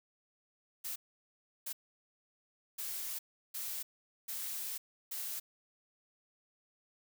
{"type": "noise bursts at uneven times", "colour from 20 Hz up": "blue", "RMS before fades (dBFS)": -40, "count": 6, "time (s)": [[0.84, 0.96], [1.66, 1.73], [2.78, 3.19], [3.54, 3.83], [4.28, 4.78], [5.11, 5.4]], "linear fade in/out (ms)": 10, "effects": []}